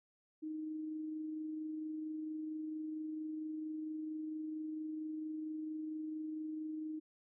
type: tone with amplitude modulation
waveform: sine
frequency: 311.1 Hz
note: D#4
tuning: in tune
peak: -38 dBFS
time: 0.42-7 s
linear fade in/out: 20 ms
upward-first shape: sine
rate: 24.4 Hz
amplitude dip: 25%
effects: none